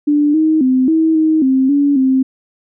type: tone with pitch steps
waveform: sine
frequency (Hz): 294.1 / 314.4 / 258.1 / 320.9 / 314.9 / 263.6 / 284.8 / 262.8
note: D4 / D#4 / C4 / E4 / D#4 / C4 / C#4 / C4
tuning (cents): +3 / +18 / -23 / -46 / +21 / +13 / +47 / +8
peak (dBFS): -9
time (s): 0.07-2.23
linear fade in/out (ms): 10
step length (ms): 270
effects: none